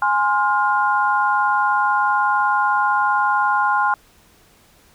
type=chord; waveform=sine; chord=F minor; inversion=first; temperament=equal with one note detuned; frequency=830.6 / 1046.5 / 1415.6 Hz; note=Ab5 / C6 / F6; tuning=0 / 0 / +23 cents; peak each=-19 / -19 / -20 dBFS; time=0.02-3.94 s; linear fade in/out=2 ms; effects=pink hiss -53 dBFS RMS until 4.94 s